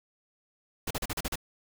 pink noise bursts, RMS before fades -32 dBFS, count 7, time 0.87-1.357 s, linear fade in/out 5 ms, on 37 ms, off 38 ms, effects none

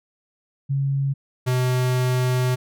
sine / square tone pair in turn, 138 / 126.63 Hz, C#3 / B2, -7 / +44 cents, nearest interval minor second, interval 149 cents, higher first, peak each -19 dBFS, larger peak neither, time 0.69-1.14 / 1.46-2.56 s, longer second, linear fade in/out 20 ms, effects none

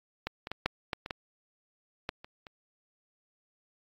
clicks, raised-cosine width 0.3 ms, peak -16 / -22 / -18 / -10 / -15 / -22 / -17 / -16 / -29 / -30 dBFS, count 10, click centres 0.27 / 0.471 / 0.516 / 0.66 / 0.932 / 1.061 / 1.108 / 2.091 / 2.245 / 2.468 s, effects AAC 32 kbps

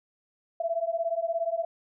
sine beating tone pair, 659.3 / 676.3 Hz, E5 / E5, 0 / +44 cents, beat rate 17 Hz, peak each -29 dBFS, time 0.6-1.65 s, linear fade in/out 5 ms, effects none

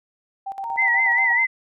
sine tone with tremolo, 782 Hz, G5, 4 cents flat, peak -26 dBFS, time 0.46-1.33 s, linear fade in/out 10 ms, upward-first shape square, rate 8.3 Hz, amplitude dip 75%
sine tone with pitch glide, 923 to 928.3 Hz, A#5 to A#5, -17 to -7 cents, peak -26 dBFS, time 0.63-1.45 s, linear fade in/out 20 ms, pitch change +10 cents, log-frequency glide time 1.07-1.17 s
sine tone with vibrato, 1990 Hz, B6, 13 cents sharp, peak -16 dBFS, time 0.77-1.47 s, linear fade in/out 20 ms, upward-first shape sine, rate 5 Hz, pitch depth 76 cents each way
effects none

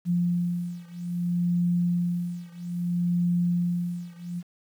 sine beating tone pair, 174.61 / 175.22 Hz, F3 / F3, 0 / +6 cents, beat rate 0.61 Hz, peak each -26 / -27 dBFS, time 0.05-4.43 s, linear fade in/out 50 ms, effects 9-bit

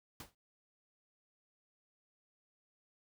pink noise with exponential decay, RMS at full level -44 dBFS, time 0.2-0.35 s, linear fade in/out 2 ms, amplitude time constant 31 ms, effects none

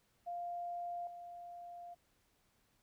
sine tone with level steps, 698.5 Hz, F5, in tune, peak -39 / -47 dBFS, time 0.26-1.95 s, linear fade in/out 20 ms, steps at 1.07 s, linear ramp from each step 2 ms, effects pink hiss -75 dBFS RMS until 2.82 s

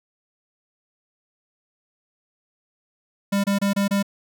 square tone bursts, 199.7 Hz, G3, 32 cents sharp, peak -19 dBFS, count 5, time 3.32-4.028 s, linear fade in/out 10 ms, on 120 ms, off 27 ms, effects none

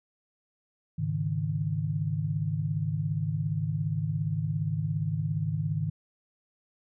sine chord, Ab suspended fourth, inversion none, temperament just, 103.83 / 138.43 / 155.74 Hz, Ab2 / Db3 / Eb3, 0 / -2 / +2 cents, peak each -32 / -33 / -29 dBFS, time 0.98-5.9 s, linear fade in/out 10 ms, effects none

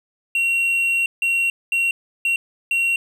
triangle tone bursts at uneven times, 2741 Hz, F7, 33 cents flat, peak -15 dBFS, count 5, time 0.35-1.06 / 1.22-1.5 / 1.72-1.91 / 2.25-2.36 / 2.71-2.96 s, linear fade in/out 2 ms, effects none

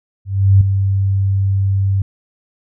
sine tone with ADSR envelope, 97.6 Hz, G2, 7 cents flat, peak -4 dBFS, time 0.25-2.02 s, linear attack 360 ms, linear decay 4 ms, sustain -8 dB, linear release 3 ms, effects none

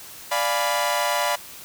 sawtooth chord, D diminished seventh, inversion none, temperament equal, 587.3 / 698.5 / 830.6 / 987.8 Hz, D5 / F5 / Ab5 / Cb6, 0 / 0 / 0 / 0 cents, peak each -22 / -23 / -26 / -21 dBFS, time 0.31-1.36 s, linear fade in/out 10 ms, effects white hiss -41 dBFS RMS until 1.64 s

